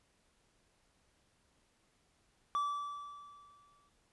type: tone with exponential decay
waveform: triangle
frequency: 1158 Hz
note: D6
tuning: 25 cents flat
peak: -28 dBFS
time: 2.55-3.89 s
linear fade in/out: 0 ms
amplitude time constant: 290 ms
effects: pink hiss -73 dBFS RMS until 4.12 s + resampled to 24000 Hz